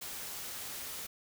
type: noise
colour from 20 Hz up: white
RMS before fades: -42 dBFS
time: 0.01-1.07 s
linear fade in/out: 10 ms
effects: none